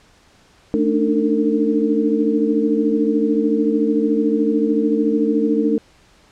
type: tone cluster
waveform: sine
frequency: 220.1 / 289.7 / 303.3 / 453.7 Hz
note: A3 / D4 / D#4 / A#4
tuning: +1 / -24 / -44 / -47 cents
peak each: -20 dBFS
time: 0.74-5.78 s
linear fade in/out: 0 ms
effects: pink hiss -52 dBFS RMS until 6.31 s + low-pass 7000 Hz 12 dB/octave